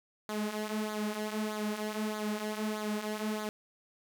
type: tone with flanger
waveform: sawtooth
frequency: 213.1 Hz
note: G#3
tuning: 45 cents sharp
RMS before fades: -35 dBFS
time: 0.29-3.49 s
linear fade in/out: 0 ms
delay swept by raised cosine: 0.36 to 5.56 ms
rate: 1.6 Hz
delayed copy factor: -0.65
effects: none